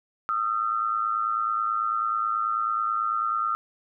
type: tone pair together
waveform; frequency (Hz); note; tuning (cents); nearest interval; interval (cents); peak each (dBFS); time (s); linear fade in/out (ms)
sine; 1235 / 1344.2; D#6 / E6; -13 / +33; minor second; 146; -26; 0.29-3.55; 0
effects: none